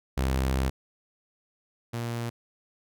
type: tone pair in turn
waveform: sawtooth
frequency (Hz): 65.8 / 117.68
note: C2 / A#2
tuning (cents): +10 / +17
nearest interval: minor seventh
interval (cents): 1007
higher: second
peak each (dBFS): -20 / -26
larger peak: first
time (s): 0.17-0.7 / 1.93-2.3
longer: first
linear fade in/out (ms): 10
effects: none